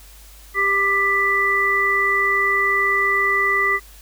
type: harmonic tone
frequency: 395.7 Hz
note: G4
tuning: 16 cents sharp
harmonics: 1 / 3 / 5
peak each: -26 / -21 / -17 dBFS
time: 0.54-3.8 s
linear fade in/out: 50 ms
effects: added 50 Hz sine -43 dBFS peak until 4.01 s + white hiss -47 dBFS RMS until 4.01 s